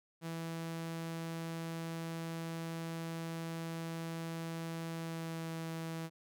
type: tone with pitch glide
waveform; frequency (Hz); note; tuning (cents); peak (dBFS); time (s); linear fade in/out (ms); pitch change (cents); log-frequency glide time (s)
sawtooth; 164.81 to 163.39; E3 to E3; 0 to -15; -35; 0.21-6.1; 50; -15; 4.92-5.54
effects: none